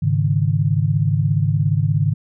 sine chord, Ab suspended fourth, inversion none, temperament equal, 103.83 / 138.59 / 155.56 Hz, Ab2 / Db3 / Eb3, 0 / 0 / 0 cents, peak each -19 dBFS, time 0.02-2.14 s, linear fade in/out 10 ms, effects none

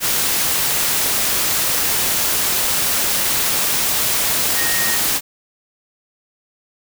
sine tone in noise, 1864.7 Hz, A#6, in tune, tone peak -23 dBFS, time 4.54-4.99 s, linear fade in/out 50 ms, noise white, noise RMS -18 dBFS, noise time 0-5.21 s, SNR -8 dB, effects none

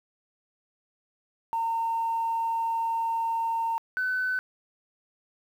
sine tone pair in turn, 913 / 1509.5 Hz, A#5 / F#6, -36 / +34 cents, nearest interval major sixth, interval 870 cents, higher second, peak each -24 dBFS, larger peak neither, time 1.53-3.78 / 3.97-4.39 s, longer first, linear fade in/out 0 ms, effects tanh soft clip ceiling -20 dBFS + 9-bit

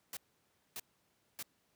white noise bursts, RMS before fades -43 dBFS, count 3, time 0.13-1.427 s, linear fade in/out 2 ms, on 39 ms, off 590 ms, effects pink hiss -75 dBFS RMS until 1.75 s + high-pass 100 Hz 12 dB/octave

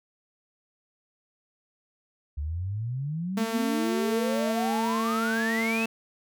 sine exponential sweep, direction up, 69.8 to 2675 Hz, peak -28 dBFS, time 2.37-5.86 s, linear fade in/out 10 ms
sawtooth tone, 225.5 Hz, A3, 43 cents sharp, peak -22 dBFS, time 3.37-5.86 s, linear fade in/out 5 ms
effects none

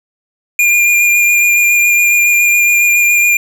square tone with vibrato, 2410 Hz, D7, 44 cents sharp, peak -8 dBFS, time 0.59-3.37 s, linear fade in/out 2 ms, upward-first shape sine, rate 7.2 Hz, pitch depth 16 cents each way, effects none

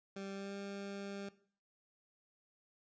20% pulse tone with pitch glide, 196 to 199.08 Hz, G3 to G3, 0 to +27 cents, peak -38 dBFS, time 0.16-1.29 s, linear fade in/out 5 ms, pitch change +27 cents, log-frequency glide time 0.33-0.55 s, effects noise-tail reverb RT60 0.5 s tail -17 dB re dry + resampled to 16000 Hz

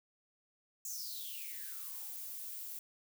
violet noise with high-pass filter sweep, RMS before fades -44 dBFS, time 0.85-2.79 s, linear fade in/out 2 ms, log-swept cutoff 6800 to 220 Hz, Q 9.1, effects none

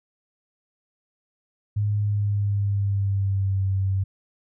sine tone with pitch glide, 103.83 to 96.32 Hz, G#2 to G2, 0 to -30 cents, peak -20 dBFS, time 1.76-4.04 s, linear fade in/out 10 ms, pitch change -130 cents, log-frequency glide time 1.97-3.65 s, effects none

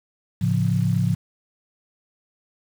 sine chord, A augmented, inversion none, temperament equal, 110 / 138.59 / 174.61 Hz, A2 / C#3 / E#3, 0 / 0 / 0 cents, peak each -22 / -23 / -22 dBFS, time 0.41-1.15 s, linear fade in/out 10 ms, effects 7-bit

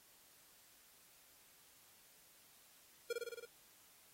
square tone with echo, 472 Hz, A#4, 22 cents sharp, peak -37 dBFS, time 3.1-3.13 s, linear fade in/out 5 ms, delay 54 ms, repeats 6, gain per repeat -2 dB, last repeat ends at 3.454 s, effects white hiss -66 dBFS RMS until 4.13 s + AAC 48 kbps

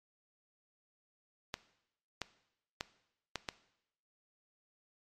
clicks, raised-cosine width 0.2 ms, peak -18 dBFS, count 5, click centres 1.541 / 2.217 / 2.809 / 3.357 / 3.488 s, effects noise-tail reverb RT60 0.8 s tail -17 dB re dry + MP3 64 kbps

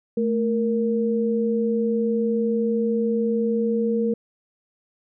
sine tone pair together, 220.1 / 466.4 Hz, A3 / A#4, +1 / +1 cents, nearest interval octave + minor second, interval 1300 cents, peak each -22 dBFS, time 0.17-4.14 s, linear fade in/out 5 ms, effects none

